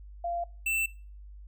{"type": "tone pair in turn", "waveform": ["sine", "square"], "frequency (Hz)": [690, 2669], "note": ["F5", "E7"], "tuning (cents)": [-21, 21], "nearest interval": "octave + major seventh", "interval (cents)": 2342, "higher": "second", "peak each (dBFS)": [-29, -27], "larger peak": "second", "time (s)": [[0.24, 0.44], [0.66, 0.86]], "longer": "neither", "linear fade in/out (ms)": 5, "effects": ["noise-tail reverb RT60 0.4 s tail -23 dB re dry", "added 50 Hz sine -44 dBFS peak until 1.47 s"]}